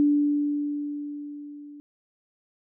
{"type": "tone with level ramp", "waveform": "sine", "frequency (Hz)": 291.7, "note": "D4", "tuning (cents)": -12, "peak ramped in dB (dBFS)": [-16, -41], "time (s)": [0, 1.8], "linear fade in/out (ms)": 0, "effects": []}